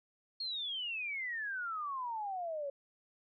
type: exponential sweep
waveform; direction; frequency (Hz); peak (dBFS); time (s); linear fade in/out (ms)
sine; down; 4333 to 548; -36; 0.4-2.7; 5
effects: none